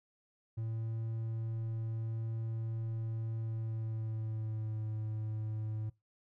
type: tone with pitch glide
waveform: triangle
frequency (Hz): 112.6 to 108.58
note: A2 to A2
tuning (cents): +40 to -22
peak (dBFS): -33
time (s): 0.57-5.9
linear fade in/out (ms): 10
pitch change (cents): -62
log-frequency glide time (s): 3.36-4.86
effects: noise-tail reverb RT60 0.2 s tail -21 dB re dry